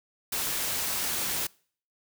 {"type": "noise", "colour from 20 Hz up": "white", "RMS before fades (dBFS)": -30, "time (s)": [0.32, 1.47], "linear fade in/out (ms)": 5, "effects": ["noise-tail reverb RT60 0.5 s tail -25 dB re dry"]}